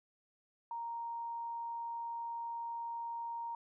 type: tone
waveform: sine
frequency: 932 Hz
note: A#5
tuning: 1 cent flat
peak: -38 dBFS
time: 0.71-3.55 s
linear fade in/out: 2 ms
effects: none